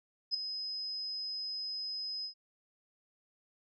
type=tone with ADSR envelope; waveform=sine; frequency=5060 Hz; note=D#8; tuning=28 cents sharp; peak=-26 dBFS; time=0.31-2.34 s; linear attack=34 ms; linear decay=4 ms; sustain=-10 dB; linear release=95 ms; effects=none